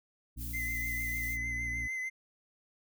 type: harmonic tone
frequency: 58.2 Hz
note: A#1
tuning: 2 cents flat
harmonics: 1 / 2 / 4 / 5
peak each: -39 / -45 / -51 / -53 dBFS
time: 0.36-1.88 s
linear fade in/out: 20 ms
type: noise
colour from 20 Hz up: violet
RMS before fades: -43 dBFS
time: 0.37-1.38 s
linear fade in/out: 50 ms
type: tone with vibrato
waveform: triangle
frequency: 2050 Hz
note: C7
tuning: 36 cents flat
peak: -32 dBFS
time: 0.53-2.1 s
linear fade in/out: 20 ms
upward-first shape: sine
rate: 6.6 Hz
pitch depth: 30 cents each way
effects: none